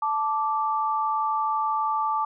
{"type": "tone pair together", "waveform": "sine", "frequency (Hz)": [877, 1170.7], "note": ["A5", "D6"], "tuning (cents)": [-6, -6], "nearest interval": "perfect fourth", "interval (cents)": 500, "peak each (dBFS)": -25, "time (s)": [0.02, 2.25], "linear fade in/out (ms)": 5, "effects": []}